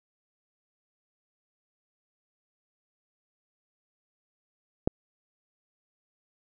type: click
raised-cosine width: 2 ms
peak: -9 dBFS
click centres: 4.875 s
effects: none